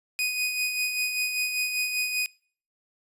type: tone with tremolo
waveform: sawtooth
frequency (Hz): 2489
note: D#7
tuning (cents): 0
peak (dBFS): -20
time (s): 0.19-2.26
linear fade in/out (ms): 0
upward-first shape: sine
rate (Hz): 5.1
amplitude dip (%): 45
effects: noise-tail reverb RT60 0.5 s tail -25 dB re dry + resampled to 32000 Hz